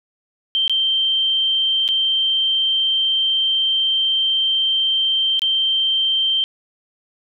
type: tone with dropouts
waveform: sine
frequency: 3136 Hz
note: G7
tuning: in tune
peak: -15 dBFS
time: 0.55-6.44 s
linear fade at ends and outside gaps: 0 ms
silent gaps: 0.679-0.696 / 1.879-1.888 / 5.394-5.419 s
effects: none